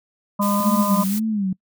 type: harmonic tone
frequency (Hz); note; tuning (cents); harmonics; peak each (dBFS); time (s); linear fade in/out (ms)
203.1; G#3; -38; 1 / 3 / 5 / 6; -19 / -27 / -23 / -30; 0.39-1.04; 10
type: noise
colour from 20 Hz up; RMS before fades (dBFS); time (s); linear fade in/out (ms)
blue; -30; 0.41-1.2; 20
type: tone with vibrato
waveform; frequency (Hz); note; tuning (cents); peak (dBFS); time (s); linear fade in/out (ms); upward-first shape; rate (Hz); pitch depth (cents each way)
sine; 203.2; G#3; -38; -19; 0.6-1.53; 5; sine; 1.9; 150
effects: noise-tail reverb RT60 0.1 s tail -25 dB re dry